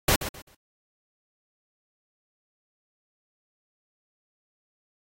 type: noise with echo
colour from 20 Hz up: pink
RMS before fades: -20 dBFS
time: 0.08-0.16 s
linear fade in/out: 5 ms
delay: 130 ms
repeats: 3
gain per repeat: -12 dB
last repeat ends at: 0.55 s
effects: AAC 48 kbps